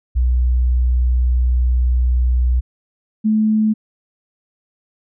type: tone pair in turn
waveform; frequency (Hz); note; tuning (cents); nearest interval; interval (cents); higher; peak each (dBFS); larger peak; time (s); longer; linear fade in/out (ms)
sine; 61.74 / 216.4; B1 / A3; 0 / -29; octave + minor seventh; 2171; second; -12; neither; 0.15-2.61 / 3.24-3.74; first; 20
effects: none